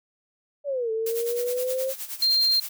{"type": "exponential two-way sweep", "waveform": "sine", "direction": "down then up", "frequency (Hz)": [589, 440, 535], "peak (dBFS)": -24, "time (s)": [0.64, 1.94], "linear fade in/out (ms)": 50, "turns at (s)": 0.91}
{"type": "noise with tremolo", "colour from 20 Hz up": "blue", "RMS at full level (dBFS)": -32, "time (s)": [1.06, 2.69], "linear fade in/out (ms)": 5, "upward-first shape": "sine", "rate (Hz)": 9.6, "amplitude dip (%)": 75}
{"type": "tone", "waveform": "sine", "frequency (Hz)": 4186, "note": "C8", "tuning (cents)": 0, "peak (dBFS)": -18, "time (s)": [2.22, 2.6], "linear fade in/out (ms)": 5}
{"effects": []}